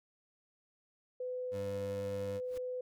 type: tone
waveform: sine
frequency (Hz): 503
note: B4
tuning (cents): +32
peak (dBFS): -36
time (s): 1.2-2.81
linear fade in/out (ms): 5
type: tone with vibrato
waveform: 25% pulse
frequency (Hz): 98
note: G2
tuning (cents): 0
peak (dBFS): -38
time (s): 1.51-2.41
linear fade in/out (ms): 50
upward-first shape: sine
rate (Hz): 10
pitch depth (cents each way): 8
type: noise with exponential growth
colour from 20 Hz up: pink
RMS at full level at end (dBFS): -49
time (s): 2.41-2.58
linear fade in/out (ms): 5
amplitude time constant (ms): 35
effects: none